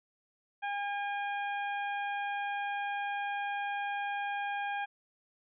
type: harmonic tone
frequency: 810 Hz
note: G#5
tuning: 43 cents flat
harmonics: 1 / 2 / 3 / 4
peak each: -34 / -38 / -43 / -50 dBFS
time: 0.62-4.86 s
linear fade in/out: 20 ms
effects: none